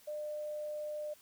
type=tone; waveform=sine; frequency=601 Hz; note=D5; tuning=40 cents sharp; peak=-37 dBFS; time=0.07-1.14 s; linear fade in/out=10 ms; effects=white hiss -62 dBFS RMS until 1.21 s